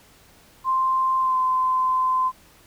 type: tone with pitch glide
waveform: sine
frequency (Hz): 1046.5 to 1030.3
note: C6 to C6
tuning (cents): 0 to -27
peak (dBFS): -18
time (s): 0.64-2.32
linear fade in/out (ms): 50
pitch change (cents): -27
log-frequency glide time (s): 1.2-1.37
effects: pink hiss -53 dBFS RMS until 2.66 s